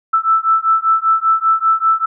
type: beating tone pair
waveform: sine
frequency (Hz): 1318.5 / 1323.6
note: E6 / E6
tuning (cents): 0 / +7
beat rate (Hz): 5.1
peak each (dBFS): -14 / -14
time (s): 0.13-2.06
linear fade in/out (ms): 10
effects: none